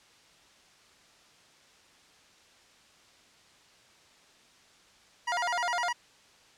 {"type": "tone with vibrato", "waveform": "25% pulse", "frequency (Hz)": 823, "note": "G#5", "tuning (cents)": -16, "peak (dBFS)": -24, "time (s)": [5.27, 5.93], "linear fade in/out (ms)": 10, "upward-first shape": "square", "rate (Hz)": 9.8, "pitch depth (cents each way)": 270, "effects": ["white hiss -59 dBFS RMS until 6.57 s", "low-pass 6000 Hz 12 dB/octave"]}